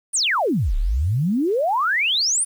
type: exponential two-way sweep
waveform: sine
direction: down then up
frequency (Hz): 9956 to 31.74 to 9956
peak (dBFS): -17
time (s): 0.13-2.45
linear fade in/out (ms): 20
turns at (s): 0.76
effects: 8-bit